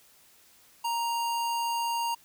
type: tone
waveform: square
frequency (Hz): 934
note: A#5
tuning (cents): +3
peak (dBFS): -28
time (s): 0.84-2.15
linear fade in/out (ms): 10
effects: white hiss -59 dBFS RMS until 2.24 s